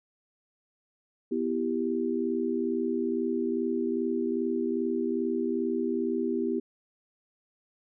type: chord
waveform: sine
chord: E minor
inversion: second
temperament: equal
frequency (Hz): 246.9 / 329.6 / 392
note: B3 / E4 / G4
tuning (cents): 0 / 0 / 0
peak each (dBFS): -30 / -31 / -30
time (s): 1.31-6.6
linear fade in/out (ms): 10
effects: none